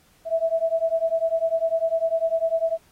sine beating tone pair, 651 / 661 Hz, E5 / E5, -22 / +5 cents, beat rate 10 Hz, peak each -23 dBFS, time 0.25-2.78 s, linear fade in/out 50 ms, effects pink hiss -59 dBFS RMS until 2.91 s + AAC 48 kbps

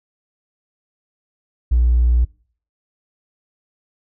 sine tone with hard clipping, 60 Hz, B1, 49 cents flat, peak -12 dBFS, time 1.71-2.25 s, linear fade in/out 10 ms, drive 1 dB, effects noise-tail reverb RT60 0.5 s tail -24 dB re dry

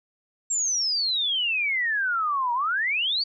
sine exponential two-way sweep, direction down then up, 7580 to 936 to 4687 Hz, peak -22 dBFS, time 0.5-3.24 s, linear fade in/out 10 ms, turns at 2.53 s, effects none

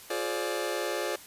sawtooth chord, D half-diminished seventh, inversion first, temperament just, 352.4 / 422.9 / 528.6 / 587.3 Hz, F4 / Ab4 / C5 / D5, +16 / +31 / +18 / 0 cents, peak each -31 dBFS, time 0.1-1.16 s, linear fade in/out 5 ms, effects white hiss -49 dBFS RMS until 1.26 s + resampled to 32000 Hz

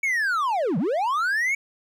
triangle linear two-way sweep, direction down then up, 2256 to 147.1 to 2256 Hz, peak -19 dBFS, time 0.03-1.55 s, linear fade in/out 5 ms, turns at 0.78 s, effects none

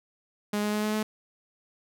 sawtooth tone with pitch steps, 207.7 / 209.5 / 211.3 / 213.2 / 215 Hz, G#3 / G#3 / G#3 / G#3 / A3, 0 / +15 / +30 / +46 / -40 cents, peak -22 dBFS, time 0.53-1.03 s, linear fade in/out 5 ms, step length 100 ms, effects none

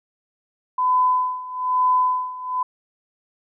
sine tone with tremolo, 1008 Hz, B5, 35 cents sharp, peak -14 dBFS, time 0.78-2.63 s, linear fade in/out 5 ms, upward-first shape sine, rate 1.1 Hz, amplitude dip 85%, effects none

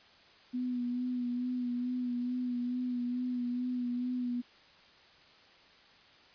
sine tone with vibrato, 246.9 Hz, B3, in tune, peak -31 dBFS, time 0.53-4.42 s, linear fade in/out 20 ms, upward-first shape sine, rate 2.3 Hz, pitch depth 28 cents each way, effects white hiss -59 dBFS RMS until 6.34 s + resampled to 11025 Hz

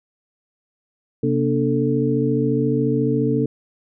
sine tone cluster, 132.9 / 238 / 292.3 / 442.4 Hz, C3 / A#3 / D4 / A4, +27 / +36 / -8 / +9 cents, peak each -22 dBFS, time 1.23-3.46 s, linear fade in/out 5 ms, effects none

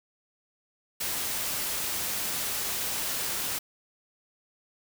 white noise, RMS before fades -31 dBFS, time 1-3.59 s, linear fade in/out 10 ms, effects none

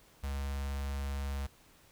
square tone with notch filter, 69.3 Hz, C#2, in tune, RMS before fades -36 dBFS, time 0.23-1.47 s, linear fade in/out 10 ms, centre 310 Hz, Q 0.9, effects pink hiss -62 dBFS RMS until 1.91 s

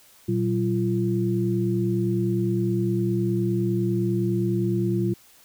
sine tone cluster, 118.8 / 188.6 / 343.9 Hz, A#2 / F#3 / F4, +33 / +33 / -27 cents, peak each -25 dBFS, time 0.28-5.14 s, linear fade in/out 10 ms, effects white hiss -54 dBFS RMS until 5.44 s

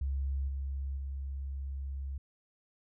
sine tone with level steps, 68.2 Hz, C#2, 28 cents flat, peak -30 / -33 / -35 dBFS, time 0.01-2.18 s, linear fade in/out 5 ms, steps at 0.48 / 0.97 s, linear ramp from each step 5 ms, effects none

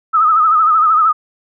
sine tone with vibrato, 1272 Hz, D#6, 38 cents sharp, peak -8 dBFS, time 0.13-1.13 s, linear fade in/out 20 ms, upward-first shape sine, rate 13 Hz, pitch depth 75 cents each way, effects none

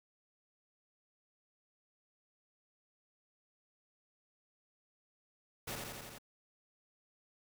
pink noise with echo, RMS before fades -41 dBFS, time 5.67-5.76 s, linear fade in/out 10 ms, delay 85 ms, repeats 5, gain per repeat -2 dB, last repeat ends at 6.185 s, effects none

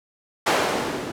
violet noise with low-pass filter sweep, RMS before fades -24 dBFS, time 0.46-1.12 s, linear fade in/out 10 ms, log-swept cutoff 670 to 240 Hz, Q 0.89, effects none

